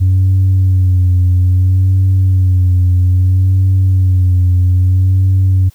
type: tone with vibrato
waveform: sine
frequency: 92.5 Hz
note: F#2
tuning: in tune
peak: -5 dBFS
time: 0-5.7 s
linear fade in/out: 20 ms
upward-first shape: sine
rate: 0.61 Hz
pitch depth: 42 cents each way
effects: tanh soft clip ceiling -5 dBFS + white hiss -50 dBFS RMS until 5.74 s